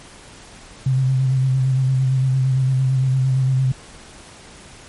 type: tone with vibrato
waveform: sine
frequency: 131.2 Hz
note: C3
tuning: 5 cents sharp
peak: -14 dBFS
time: 0.86-3.72 s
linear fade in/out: 5 ms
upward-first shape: square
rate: 8.8 Hz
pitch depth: 25 cents each way
effects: pink hiss -42 dBFS RMS until 4.88 s + MP3 48 kbps